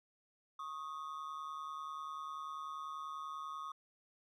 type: ring-modulated tone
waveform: triangle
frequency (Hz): 1173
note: D6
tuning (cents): -2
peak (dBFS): -37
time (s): 0.59-3.72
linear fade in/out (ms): 5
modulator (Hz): 75.1
effects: none

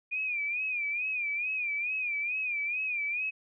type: tone with vibrato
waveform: sine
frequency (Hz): 2427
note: D#7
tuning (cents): -44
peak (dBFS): -29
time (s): 0.11-3.31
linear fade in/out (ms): 20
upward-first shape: sine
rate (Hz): 2.3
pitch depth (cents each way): 99
effects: none

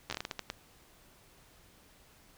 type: slowing click train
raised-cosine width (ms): 0.2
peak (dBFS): -18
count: 10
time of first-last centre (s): 0.1-0.501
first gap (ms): 11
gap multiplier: 1.33
effects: pink hiss -61 dBFS RMS until 2.37 s

